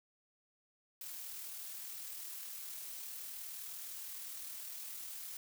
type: noise with amplitude modulation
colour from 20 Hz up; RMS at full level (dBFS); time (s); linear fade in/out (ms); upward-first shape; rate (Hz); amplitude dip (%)
blue; -45; 1.01-5.37; 2; sine; 39.6; 25
effects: none